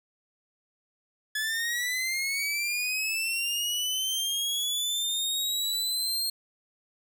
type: linear sweep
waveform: sawtooth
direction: up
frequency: 1708 to 4235 Hz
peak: -24 dBFS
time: 1.35-6.3 s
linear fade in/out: 5 ms
effects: none